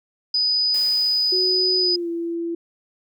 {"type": "tone", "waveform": "sine", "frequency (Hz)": 4978, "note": "D#8", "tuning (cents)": 0, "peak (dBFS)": -17, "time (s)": [0.34, 1.96], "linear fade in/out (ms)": 5}
{"type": "noise with exponential decay", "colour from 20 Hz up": "white", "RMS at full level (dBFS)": -36, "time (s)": [0.74, 2.35], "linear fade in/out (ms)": 2, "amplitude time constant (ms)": 350}
{"type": "tone with pitch glide", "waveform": "sine", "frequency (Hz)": [370, 337.3], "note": ["F#4", "E4"], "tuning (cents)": [0, 40], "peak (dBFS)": -23, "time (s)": [1.32, 2.55], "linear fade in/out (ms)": 5, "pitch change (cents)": -160, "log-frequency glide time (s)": [1.79, 2.09]}
{"effects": []}